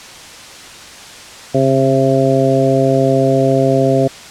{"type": "harmonic tone with a mistuned harmonic", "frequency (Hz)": 133.9, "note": "C3", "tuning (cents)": 40, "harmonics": [1, 2, 3, 4, 5], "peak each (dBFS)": [-16, -16, -16, -16, -16], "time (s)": [1.54, 4.08], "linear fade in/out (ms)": 10, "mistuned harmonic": 1, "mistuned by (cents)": 18, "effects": ["white hiss -34 dBFS RMS until 4.3 s", "low-pass 7000 Hz 12 dB/octave"]}